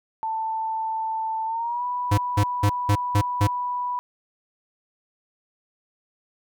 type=tone with pitch glide; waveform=sine; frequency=887 to 984.2 Hz; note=A5 to B5; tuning=+14 to -6 cents; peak=-24 dBFS; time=0.23-3.99 s; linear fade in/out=0 ms; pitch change=+180 cents; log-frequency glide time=1.46-1.84 s
type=tone bursts; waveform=square; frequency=102.3 Hz; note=G#2; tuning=26 cents flat; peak=-17 dBFS; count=6; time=2.11-3.474 s; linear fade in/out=10 ms; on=69 ms; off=190 ms
effects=none